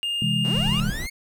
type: tone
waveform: triangle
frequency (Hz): 2822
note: F7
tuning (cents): +17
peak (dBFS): -22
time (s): 0.03-0.8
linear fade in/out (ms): 0
type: chord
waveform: sine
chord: C augmented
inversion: none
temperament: equal with one note detuned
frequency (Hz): 130.81 / 164.81 / 206.6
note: C3 / E3 / G#3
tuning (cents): 0 / 0 / -9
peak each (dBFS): -26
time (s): 0.22-0.9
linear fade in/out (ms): 2
type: linear sweep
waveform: sawtooth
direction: up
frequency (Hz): 123.47 to 2217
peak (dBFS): -28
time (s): 0.44-1.1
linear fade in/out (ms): 10
type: noise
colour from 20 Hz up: brown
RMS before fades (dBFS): -30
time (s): 0.54-1.07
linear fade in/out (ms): 10
effects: none